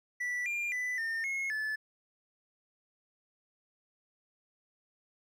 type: tone with pitch steps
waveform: triangle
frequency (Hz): 1964 / 2397 / 1992 / 1815 / 2167 / 1735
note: B6 / D7 / B6 / A#6 / C#7 / A6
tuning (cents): -10 / +35 / +14 / -47 / -40 / -25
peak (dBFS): -30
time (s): 0.2-1.76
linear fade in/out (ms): 10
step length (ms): 260
effects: none